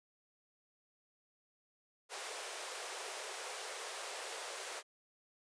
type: high-pass noise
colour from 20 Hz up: pink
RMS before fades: -44 dBFS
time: 2.09-4.83 s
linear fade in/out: 50 ms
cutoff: 410 Hz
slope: 48 dB/octave
effects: resampled to 22050 Hz